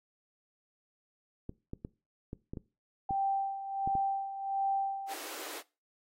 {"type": "clicks", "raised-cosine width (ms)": 3, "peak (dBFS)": -26, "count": 9, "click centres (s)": [1.494, 1.734, 1.849, 2.331, 2.535, 2.572, 3.108, 3.875, 3.953]}
{"type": "tone with tremolo", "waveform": "sine", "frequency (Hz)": 784, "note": "G5", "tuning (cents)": 0, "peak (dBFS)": -27, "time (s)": [3.09, 5.14], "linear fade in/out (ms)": 5, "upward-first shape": "sine", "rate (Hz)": 1.4, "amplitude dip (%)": 70}
{"type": "high-pass noise", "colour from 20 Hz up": "pink", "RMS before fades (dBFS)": -43, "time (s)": [5.07, 5.63], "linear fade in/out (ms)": 50, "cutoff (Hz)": 290, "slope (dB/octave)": 96}
{"effects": ["noise-tail reverb RT60 0.3 s tail -21 dB re dry", "AAC 48 kbps"]}